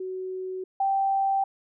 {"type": "tone pair in turn", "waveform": "sine", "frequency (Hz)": [373.3, 781.2], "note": ["F#4", "G5"], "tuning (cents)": [15, -6], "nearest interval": "octave + minor second", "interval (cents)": 1279, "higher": "second", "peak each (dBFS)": [-30, -21], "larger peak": "second", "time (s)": [[0, 0.64], [0.8, 1.44]], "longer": "neither", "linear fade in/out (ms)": 5, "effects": []}